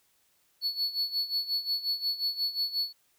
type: tone with tremolo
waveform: triangle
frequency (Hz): 4415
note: C#8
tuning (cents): -8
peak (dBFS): -24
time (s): 0.61-2.93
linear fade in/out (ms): 50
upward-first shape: sine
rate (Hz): 5.6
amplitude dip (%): 80
effects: white hiss -69 dBFS RMS until 3.18 s